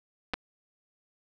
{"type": "clicks", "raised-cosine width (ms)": 0.3, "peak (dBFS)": -14, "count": 2, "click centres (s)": [0.336, 0.34], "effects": []}